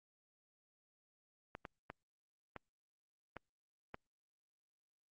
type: clicks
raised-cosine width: 0.5 ms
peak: -30 dBFS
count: 6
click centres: 1.551 / 1.652 / 1.901 / 2.563 / 3.367 / 3.944 s
effects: Opus 48 kbps